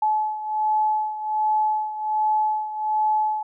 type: beating tone pair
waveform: sine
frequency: 858 / 859.3 Hz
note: A5 / A5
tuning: -44 / -41 cents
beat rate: 1.3 Hz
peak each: -21 / -26 dBFS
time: 0.02-3.43 s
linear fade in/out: 5 ms
effects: none